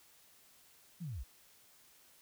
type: linear sweep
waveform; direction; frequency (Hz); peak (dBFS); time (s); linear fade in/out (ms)
sine; down; 186.4 to 43.52; -39; 1-1.24; 20
effects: white hiss -64 dBFS RMS until 2.21 s